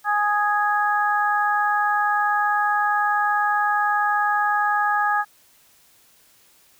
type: harmonic tone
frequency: 415.3 Hz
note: G#4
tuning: in tune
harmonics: 2 / 3 / 4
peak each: -21 / -23 / -23 dBFS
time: 0.04-5.25 s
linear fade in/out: 50 ms
effects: white hiss -56 dBFS RMS until 6.79 s